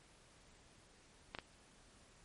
clicks, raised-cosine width 0.3 ms, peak -26 dBFS, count 2, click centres 1.349 / 1.387 s, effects pink hiss -65 dBFS RMS until 2.24 s + MP3 48 kbps

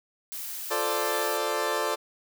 blue noise, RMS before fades -36 dBFS, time 0.32-1.37 s, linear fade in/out 0 ms
20% pulse chord, D minor seventh, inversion first, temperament equal, 349.2 / 440 / 523.3 / 587.3 Hz, F4 / A4 / C5 / D5, 0 / 0 / 0 / 0 cents, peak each -30 / -25 / -29 / -25 dBFS, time 0.7-1.96 s, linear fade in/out 20 ms
effects none

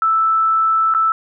sine tone with dropouts, 1318.5 Hz, E6, in tune, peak -12 dBFS, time 0.02-1.12 s, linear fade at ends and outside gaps 1 ms, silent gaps 0.939-0.948 s, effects none

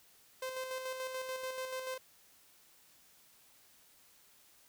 sawtooth tone with tremolo, 518 Hz, C5, 17 cents flat, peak -33 dBFS, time 0.42-1.98 s, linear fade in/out 5 ms, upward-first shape square, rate 6.9 Hz, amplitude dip 40%, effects white hiss -64 dBFS RMS until 4.68 s

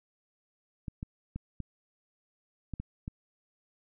clicks, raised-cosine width 5 ms, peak -24 dBFS, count 7, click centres 0.882 / 1.029 / 1.36 / 1.603 / 2.737 / 2.8 / 3.079 s, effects none

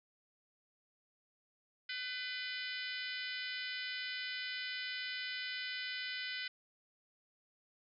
harmonic tone with a mistuned harmonic, 503 Hz, B4, 32 cents sharp, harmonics 3 / 4 / 5 / 6 / 7 / 8 / 9 / 10, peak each -45 / -44 / -49 / -46 / -51 / -48 / -52 / -50 dBFS, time 1.89-6.48 s, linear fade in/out 5 ms, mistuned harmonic 5, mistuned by -51 cents, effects none

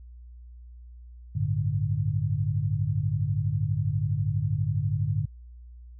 sine chord, G suspended second, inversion none, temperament just, 98 / 110.25 / 147 Hz, G2 / A2 / D3, 0 / +4 / +2 cents, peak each -28 dBFS, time 1.35-5.26 s, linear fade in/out 10 ms, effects added 60 Hz sine -43 dBFS peak until 5.99 s

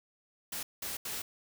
white noise bursts at uneven times, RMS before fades -38 dBFS, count 3, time 0.52-0.63 / 0.82-0.97 / 1.05-1.22 s, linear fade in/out 5 ms, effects none

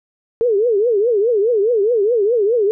sine tone with vibrato, 440 Hz, A4, in tune, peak -12 dBFS, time 0.41-2.71 s, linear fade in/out 0 ms, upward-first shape triangle, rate 4.8 Hz, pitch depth 240 cents each way, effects none

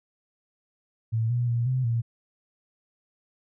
sine tone with pitch steps, 112.8 / 121.2 / 118.2 / 128.9 / 116.5 Hz, A2 / B2 / A#2 / C3 / A#2, +44 / -32 / +24 / -26 / -1 cents, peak -22 dBFS, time 1.12-2.02 s, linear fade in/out 20 ms, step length 180 ms, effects none

